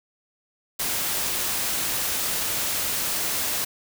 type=noise; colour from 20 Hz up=white; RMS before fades=-26 dBFS; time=0.79-3.65 s; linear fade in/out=10 ms; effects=none